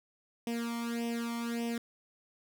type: tone with flanger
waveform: sawtooth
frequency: 233.9 Hz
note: A#3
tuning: 6 cents sharp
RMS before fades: -35 dBFS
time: 0.47-1.78 s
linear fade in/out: 2 ms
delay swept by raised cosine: 0.35 to 0.93 ms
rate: 1.7 Hz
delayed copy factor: +0.85
effects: none